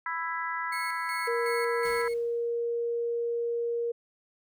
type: harmonic tone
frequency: 330.9 Hz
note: E4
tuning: 7 cents sharp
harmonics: 3 / 4 / 5 / 6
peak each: -34 / -35 / -36 / -37 dBFS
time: 0.06-2.08 s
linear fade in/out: 2 ms
type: tone with tremolo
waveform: 35% pulse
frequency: 2182 Hz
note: C#7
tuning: 28 cents flat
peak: -33 dBFS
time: 0.72-2.14 s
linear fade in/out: 5 ms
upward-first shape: square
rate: 2.7 Hz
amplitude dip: 60%
type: tone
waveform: sine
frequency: 470 Hz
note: A#4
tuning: 14 cents sharp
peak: -27 dBFS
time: 1.27-3.92 s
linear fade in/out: 10 ms
type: noise with exponential decay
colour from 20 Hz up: pink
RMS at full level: -45 dBFS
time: 1.85-2.64 s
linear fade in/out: 1 ms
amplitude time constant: 170 ms
effects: none